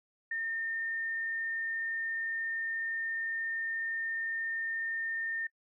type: tone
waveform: sine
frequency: 1817 Hz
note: A#6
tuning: 45 cents flat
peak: -32 dBFS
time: 0.31-5.47 s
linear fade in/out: 5 ms
effects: noise-tail reverb RT60 0.1 s tail -24 dB re dry